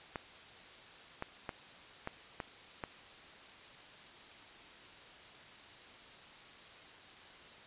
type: clicks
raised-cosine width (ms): 0.5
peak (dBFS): -23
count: 6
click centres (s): 0.158 / 1.224 / 1.492 / 2.074 / 2.402 / 2.838
effects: white hiss -54 dBFS RMS until 7.66 s + resampled to 8000 Hz